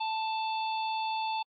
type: harmonic tone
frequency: 882 Hz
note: A5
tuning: 4 cents sharp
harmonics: 1 / 3 / 4 / 5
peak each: -30 / -40 / -42 / -44 dBFS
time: 0-1.43 s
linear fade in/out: 10 ms
effects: AAC 64 kbps